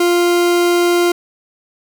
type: tone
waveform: 40% pulse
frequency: 349.2 Hz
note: F4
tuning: in tune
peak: -10 dBFS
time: 0-1.12 s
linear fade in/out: 5 ms
effects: none